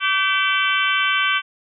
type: harmonic tone with a mistuned harmonic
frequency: 384.9 Hz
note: G4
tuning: 32 cents flat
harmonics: 3 / 4 / 5 / 6 / 7 / 8 / 9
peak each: -23 / -21 / -30 / -23 / -26 / -24 / -32 dBFS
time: 0-1.42 s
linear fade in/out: 50 ms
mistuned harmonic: 5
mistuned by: +68 cents
effects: none